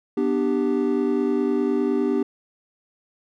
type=chord; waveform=triangle; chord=G major; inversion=first; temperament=equal with one note detuned; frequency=246.9 / 296.7 / 392 Hz; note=B3 / D4 / G4; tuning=0 / +18 / 0 cents; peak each=-22 / -22 / -21 dBFS; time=0.17-2.23 s; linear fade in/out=5 ms; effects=none